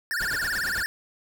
square tone with vibrato, 1611 Hz, G6, 47 cents sharp, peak -26 dBFS, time 0.11-0.86 s, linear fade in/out 0 ms, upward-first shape sine, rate 18 Hz, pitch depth 230 cents each way
pink noise with tremolo, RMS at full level -36 dBFS, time 0.2-0.83 s, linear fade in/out 5 ms, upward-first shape sine, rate 9 Hz, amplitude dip 70%
effects none

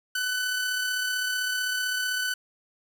sawtooth tone with amplitude modulation, 1500 Hz, F#6, 23 cents sharp, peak -21 dBFS, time 0.15-2.34 s, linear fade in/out 5 ms, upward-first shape sine, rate 35.7 Hz, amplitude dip 30%, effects 10-bit

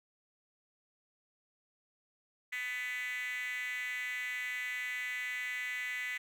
5% pulse tone with high-pass filter, 249.5 Hz, B3, 18 cents sharp, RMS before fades -38 dBFS, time 2.52-6.18 s, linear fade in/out 10 ms, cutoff 2000 Hz, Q 8.2, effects none

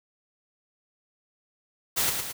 white noise with echo, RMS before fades -25 dBFS, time 1.96-2.11 s, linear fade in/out 20 ms, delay 110 ms, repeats 2, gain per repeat -5 dB, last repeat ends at 2.33 s, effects none

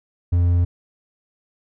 triangle tone, 87.31 Hz, F2, in tune, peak -12 dBFS, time 0.32-0.65 s, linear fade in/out 10 ms, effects none

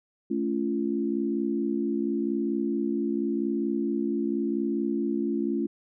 sine tone cluster, 218.4 / 279.3 / 343.7 Hz, A3 / C#4 / F4, -13 / +13 / -28 cents, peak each -29 dBFS, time 0.3-5.67 s, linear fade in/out 10 ms, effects none

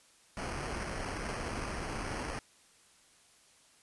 pink noise with sample-and-hold, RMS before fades -38 dBFS, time 0.37-2.39 s, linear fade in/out 0 ms, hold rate 3675 Hz, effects white hiss -63 dBFS RMS until 3.82 s + resampled to 24000 Hz

